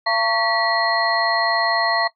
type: tone cluster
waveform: sine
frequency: 681 / 905 / 1119 / 1941 / 4220 Hz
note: F5 / A5 / C#6 / B6 / C8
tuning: -44 / +48 / +16 / -31 / +14 cents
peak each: -23 dBFS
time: 0.06-2.08 s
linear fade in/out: 10 ms
effects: noise-tail reverb RT60 0.1 s tail -17 dB re dry